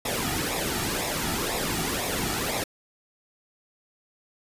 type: noise with flanger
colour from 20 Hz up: pink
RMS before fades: -28 dBFS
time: 0.05-2.64 s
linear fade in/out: 5 ms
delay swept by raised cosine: 0.65 to 1.95 ms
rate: 2 Hz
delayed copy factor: -0.65
effects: resampled to 32000 Hz